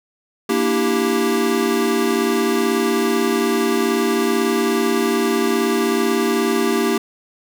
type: chord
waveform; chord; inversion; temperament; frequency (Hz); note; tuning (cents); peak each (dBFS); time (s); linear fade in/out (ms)
square; E half-diminished seventh; second; equal; 233.1 / 293.7 / 329.6 / 392; Bb3 / D4 / E4 / G4; 0 / 0 / 0 / 0; -22 / -25 / -24 / -20; 0.49-6.98; 5
effects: none